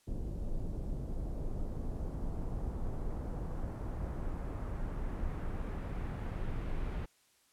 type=noise with low-pass filter sweep; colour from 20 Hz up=brown; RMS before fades=-37 dBFS; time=0.07-7.06 s; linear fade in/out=10 ms; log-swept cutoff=440 to 2700 Hz; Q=0.88; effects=white hiss -69 dBFS RMS until 7.52 s + low-pass 11000 Hz 12 dB/octave